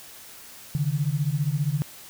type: beating tone pair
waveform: sine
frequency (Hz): 138.59 / 153.59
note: C#3 / D#3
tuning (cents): 0 / -22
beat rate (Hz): 15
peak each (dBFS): -25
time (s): 0.75-1.82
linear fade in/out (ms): 0
effects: white hiss -45 dBFS RMS until 2.09 s